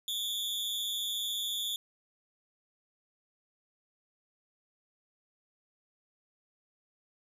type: tone with amplitude modulation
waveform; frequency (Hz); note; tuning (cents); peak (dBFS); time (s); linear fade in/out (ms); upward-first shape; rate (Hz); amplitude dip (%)
40% pulse; 3482; A7; -19; -27; 0.08-1.76; 2; sine; 214; 90
effects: none